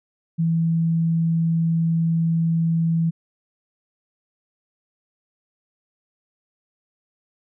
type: tone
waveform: sine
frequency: 164.81 Hz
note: E3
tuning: in tune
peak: -17 dBFS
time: 0.38-3.11 s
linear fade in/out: 20 ms
effects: none